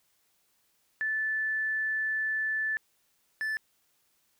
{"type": "tone pair in turn", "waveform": ["sine", "triangle"], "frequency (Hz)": [1750, 1750], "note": ["A6", "A6"], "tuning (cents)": [-10, -10], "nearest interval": "unison", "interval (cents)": 0, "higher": "neither", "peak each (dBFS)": -27, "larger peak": "neither", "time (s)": [[1.01, 2.77], [3.41, 3.57]], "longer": "first", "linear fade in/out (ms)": 0, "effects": ["white hiss -71 dBFS RMS until 4.39 s"]}